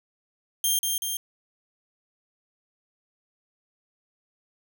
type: tone with echo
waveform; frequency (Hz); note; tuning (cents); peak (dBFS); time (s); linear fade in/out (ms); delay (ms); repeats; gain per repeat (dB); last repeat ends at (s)
10% pulse; 3191; G7; +30; -13; 0.64-0.79; 2; 190; 2; -3; 1.17
effects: none